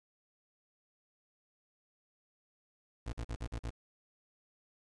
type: tone bursts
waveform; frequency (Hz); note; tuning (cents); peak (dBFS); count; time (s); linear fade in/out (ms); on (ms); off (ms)
30% pulse; 57.6; A#1; -20; -34; 6; 3.06-3.706; 10; 71; 44
effects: resampled to 22050 Hz + 10-bit